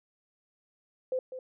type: tone with echo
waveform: sine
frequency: 514 Hz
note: C5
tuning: 31 cents flat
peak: -27 dBFS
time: 1.12-1.19 s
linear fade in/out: 2 ms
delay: 200 ms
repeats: 1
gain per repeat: -10 dB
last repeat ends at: 1.39 s
effects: none